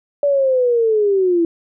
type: linear sweep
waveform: sine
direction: down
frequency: 579 to 329.6 Hz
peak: -12 dBFS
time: 0.23-1.45 s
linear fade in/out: 2 ms
effects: none

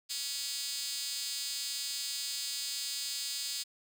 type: tone with high-pass filter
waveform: 5% pulse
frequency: 279.4 Hz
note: C#4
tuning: 14 cents sharp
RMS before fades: -37 dBFS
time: 0.09-3.64 s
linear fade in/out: 20 ms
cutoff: 5100 Hz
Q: 6.9
effects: none

